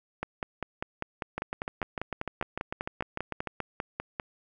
two click trains, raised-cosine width 0.5 ms, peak -16 / -17 dBFS, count 21 / 15, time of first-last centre 0.23-4.198 / 1.38-3.473 s, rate 5.04 / 6.69 Hz, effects none

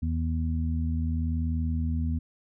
harmonic tone, 80.8 Hz, E2, 34 cents flat, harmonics 1 / 2 / 3, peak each -26 / -35 / -32 dBFS, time 0.02-2.19 s, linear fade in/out 10 ms, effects none

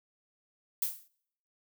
violet noise with exponential decay, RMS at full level -27 dBFS, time 0.82-1.08 s, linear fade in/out 2 ms, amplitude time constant 55 ms, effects noise-tail reverb RT60 0.7 s tail -25 dB re dry

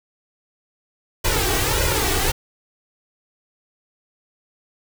pink noise with flanger, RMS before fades -20 dBFS, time 1.24-2.32 s, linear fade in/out 10 ms, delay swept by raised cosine 2 to 2.67 ms, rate 1.7 Hz, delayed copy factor +0.85, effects none

